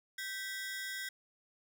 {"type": "ring-modulated tone", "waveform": "sawtooth", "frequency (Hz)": 1760, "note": "A6", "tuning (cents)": 0, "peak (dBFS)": -32, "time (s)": [0.18, 1.09], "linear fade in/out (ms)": 5, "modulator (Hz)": 204, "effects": []}